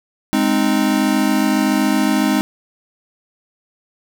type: chord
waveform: square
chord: Ab major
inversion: none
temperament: equal with one note detuned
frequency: 207.7 / 261.6 / 309.2 Hz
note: Ab3 / C4 / Eb4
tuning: 0 / 0 / -11 cents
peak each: -19 dBFS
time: 0.33-2.41 s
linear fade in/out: 0 ms
effects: none